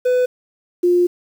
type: tone pair in turn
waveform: triangle / sine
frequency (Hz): 500 / 353.6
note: B4 / F4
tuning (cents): +21 / +22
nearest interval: tritone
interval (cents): 599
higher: first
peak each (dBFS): -11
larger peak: neither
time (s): 0.05-0.26 / 0.83-1.07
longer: second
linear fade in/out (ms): 10
effects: 7-bit

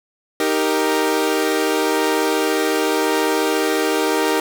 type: chord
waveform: sawtooth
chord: Eb major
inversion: none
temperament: equal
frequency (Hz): 311.1 / 392 / 466.2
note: Eb4 / G4 / Bb4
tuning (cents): 0 / 0 / 0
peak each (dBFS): -17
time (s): 0.4-4.4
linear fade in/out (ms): 2
effects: none

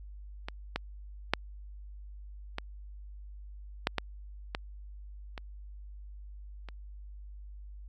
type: clicks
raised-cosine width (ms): 0.3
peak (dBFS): -20 / -14 / -7 / -17 / -9 / -12 / -15 / -23 / -28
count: 9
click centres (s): 0.485 / 0.76 / 1.336 / 2.584 / 3.871 / 3.983 / 4.549 / 5.378 / 6.687
effects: added 50 Hz sine -43 dBFS peak until 7.88 s + MP3 96 kbps

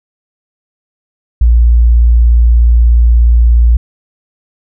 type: tone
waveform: sine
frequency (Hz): 58.4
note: A#1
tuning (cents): +4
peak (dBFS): -3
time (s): 1.41-3.77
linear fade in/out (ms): 5
effects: none

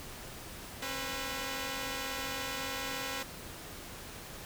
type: tone pair together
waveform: 5% pulse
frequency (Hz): 269.6 / 495.9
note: C#4 / B4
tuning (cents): -48 / +7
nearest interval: major seventh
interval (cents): 1055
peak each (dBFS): -27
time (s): 0.82-3.23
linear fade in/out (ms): 5
effects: pink hiss -46 dBFS RMS until 4.45 s

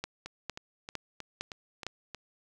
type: two click trains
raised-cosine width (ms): 0.2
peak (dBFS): -17 / -23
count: 5 / 7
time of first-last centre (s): 0.04-1.866 / 0.26-2.147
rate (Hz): 2.19 / 3.18
effects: none

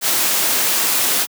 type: noise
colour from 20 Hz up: white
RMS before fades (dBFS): -17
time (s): 0.01-1.27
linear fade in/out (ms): 50
effects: high-pass 200 Hz 12 dB/octave

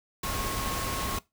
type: tone in noise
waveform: sine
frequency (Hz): 1088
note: C#6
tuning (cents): -33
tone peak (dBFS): -36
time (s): 0.23-1.19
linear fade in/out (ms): 5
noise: pink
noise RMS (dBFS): -32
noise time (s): 0.23-1.19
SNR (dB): -7
effects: noise-tail reverb RT60 0.2 s tail -20 dB re dry

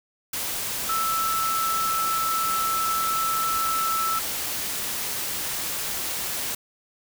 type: tone in noise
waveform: sine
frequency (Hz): 1318.5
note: E6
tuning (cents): 0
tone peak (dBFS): -23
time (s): 0.89-4.19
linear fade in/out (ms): 5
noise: white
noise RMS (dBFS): -29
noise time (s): 0.33-6.55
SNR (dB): +3
effects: none

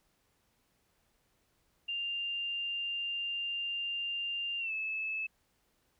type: tone with pitch glide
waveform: sine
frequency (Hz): 2794 to 2607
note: F7 to E7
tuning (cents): 0 to -20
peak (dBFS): -33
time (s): 1.88-5.27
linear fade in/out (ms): 10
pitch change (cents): -120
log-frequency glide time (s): 4.59-4.72
effects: pink hiss -74 dBFS RMS until 5.99 s

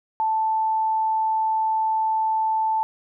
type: tone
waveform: sine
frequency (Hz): 880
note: A5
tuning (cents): 0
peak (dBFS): -19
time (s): 0.2-2.83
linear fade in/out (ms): 0
effects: none

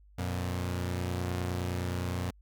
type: tone pair together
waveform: sawtooth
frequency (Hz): 89.37 / 119.3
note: F2 / A#2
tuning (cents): +40 / +41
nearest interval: perfect fourth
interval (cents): 501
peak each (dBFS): -28 / -33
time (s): 0.18-2.31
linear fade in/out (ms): 10
effects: added 50 Hz sine -55 dBFS peak until 2.41 s

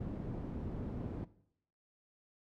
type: low-pass noise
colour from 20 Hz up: white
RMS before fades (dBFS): -41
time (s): 0-1.25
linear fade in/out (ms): 10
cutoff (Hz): 240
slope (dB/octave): 12
effects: noise-tail reverb RT60 0.7 s tail -18 dB re dry

